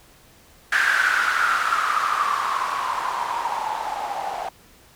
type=noise with low-pass filter sweep; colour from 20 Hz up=violet; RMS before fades=-23 dBFS; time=0.72-4.49 s; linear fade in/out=5 ms; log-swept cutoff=1600 to 750 Hz; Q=8.7; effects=pink hiss -52 dBFS RMS until 4.95 s